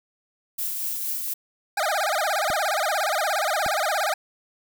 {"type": "noise with tremolo", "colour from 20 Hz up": "violet", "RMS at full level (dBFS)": -27, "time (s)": [0.58, 1.34], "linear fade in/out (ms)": 10, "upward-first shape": "triangle", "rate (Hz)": 4.3, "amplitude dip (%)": 35}
{"type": "tone with vibrato", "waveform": "25% pulse", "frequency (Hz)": 707, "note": "F5", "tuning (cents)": 21, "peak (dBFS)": -18, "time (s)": [1.77, 4.14], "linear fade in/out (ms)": 5, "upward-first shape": "sine", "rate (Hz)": 17, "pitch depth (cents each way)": 280}
{"type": "clicks", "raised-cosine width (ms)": 3, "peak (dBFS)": -22, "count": 2, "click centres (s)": [2.502, 3.663]}
{"effects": []}